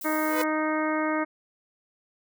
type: noise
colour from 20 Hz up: violet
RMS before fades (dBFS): -37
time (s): 0.01-0.44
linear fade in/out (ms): 5
type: harmonic tone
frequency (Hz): 310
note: D#4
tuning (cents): -6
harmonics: 1 / 2 / 3 / 4 / 5 / 6 / 7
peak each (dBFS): -27 / -30 / -33 / -32 / -35 / -37 / -36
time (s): 0.04-1.25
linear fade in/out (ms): 20
type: tone with exponential growth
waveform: sawtooth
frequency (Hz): 498.8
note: B4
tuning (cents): +17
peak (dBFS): -20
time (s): 0.19-0.42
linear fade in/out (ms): 5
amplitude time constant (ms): 50
effects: none